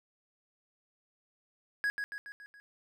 triangle tone with echo, 1661.2 Hz, G#6, in tune, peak -26 dBFS, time 1.84-1.9 s, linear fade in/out 0 ms, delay 140 ms, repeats 5, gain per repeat -5 dB, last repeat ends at 2.6 s, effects none

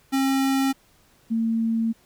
square / sine tone pair in turn, 269.4 / 226.5 Hz, C#4 / A#3, -49 / -50 cents, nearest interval minor third, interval 301 cents, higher first, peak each -20 dBFS, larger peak neither, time 0.12-0.73 / 1.3-1.93 s, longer second, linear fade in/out 20 ms, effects pink hiss -59 dBFS RMS until 2.05 s

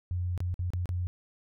sine tone with dropouts, 89.2 Hz, F2, 37 cents sharp, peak -28 dBFS, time 0.11-1.07 s, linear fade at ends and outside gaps 0 ms, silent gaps 0.377-0.404 / 0.542-0.592 / 0.704-0.735 / 0.857-0.891 s, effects none

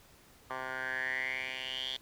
10% pulse tone with band-pass filter sweep, 130 Hz, C3, 11 cents flat, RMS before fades -37 dBFS, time 0.5-1.97 s, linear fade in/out 5 ms, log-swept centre 1200 to 3500 Hz, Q 7.3, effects pink hiss -60 dBFS RMS until 2.01 s

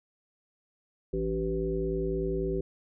harmonic tone with a mistuned harmonic, 55 Hz, A1, in tune, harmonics 1 / 3 / 5 / 7 / 9, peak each -34 / -35 / -38 / -30 / -37 dBFS, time 1.13-2.61 s, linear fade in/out 5 ms, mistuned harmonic 5, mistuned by +39 cents, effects none

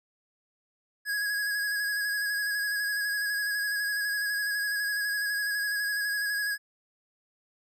square tone with vibrato, 1661.2 Hz, G#6, in tune, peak -28 dBFS, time 1.05-6.58 s, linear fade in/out 50 ms, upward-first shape square, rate 12 Hz, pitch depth 22 cents each way, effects none

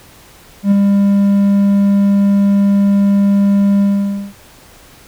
triangle tone with ADSR envelope, 200 Hz, G3, 35 cents sharp, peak -3 dBFS, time 0.63-4.34 s, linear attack 86 ms, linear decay 7 ms, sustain -3 dB, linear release 530 ms, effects pink hiss -42 dBFS RMS until 5.07 s

